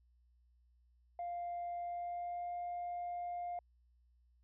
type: tone with pitch glide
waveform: sine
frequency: 698.5 to 704.2 Hz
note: F5 to F5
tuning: 0 to +14 cents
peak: -37 dBFS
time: 1.19-3.59 s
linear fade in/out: 2 ms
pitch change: +14 cents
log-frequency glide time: 1.8-2.53 s
effects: tanh soft clip ceiling -36 dBFS + added 60 Hz sine -67 dBFS peak until 4.43 s